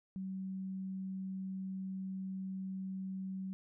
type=tone; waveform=sine; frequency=190 Hz; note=F#3; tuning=46 cents sharp; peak=-38 dBFS; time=0.16-3.53 s; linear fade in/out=0 ms; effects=none